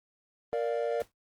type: chord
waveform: triangle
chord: Bb major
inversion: none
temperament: equal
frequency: 466.2 / 587.3 / 698.5 Hz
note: Bb4 / D5 / F5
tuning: 0 / 0 / 0 cents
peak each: -28 / -30 / -34 dBFS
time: 0.53-1.02 s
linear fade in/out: 0 ms
type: noise with exponential decay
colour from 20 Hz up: pink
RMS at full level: -43 dBFS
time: 1-1.12 s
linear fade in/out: 2 ms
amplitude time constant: 25 ms
effects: noise-tail reverb RT60 0.1 s tail -25 dB re dry + Opus 32 kbps